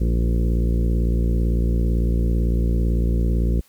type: harmonic tone with a mistuned harmonic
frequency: 57.9 Hz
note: A#1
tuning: 11 cents flat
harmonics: 1 / 2 / 3 / 4 / 5 / 6 / 7 / 8 / 9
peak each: -17 / -26 / -26 / -30 / -35 / -33 / -36 / -38 / -41 dBFS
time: 0-3.61 s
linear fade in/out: 10 ms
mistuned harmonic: 5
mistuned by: +33 cents
effects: white hiss -56 dBFS RMS until 3.68 s + MP3 96 kbps